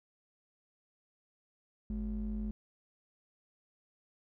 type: ring-modulated tone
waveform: triangle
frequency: 81.3 Hz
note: E2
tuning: 23 cents flat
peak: -29 dBFS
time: 1.9-2.51 s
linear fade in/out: 0 ms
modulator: 132 Hz
effects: none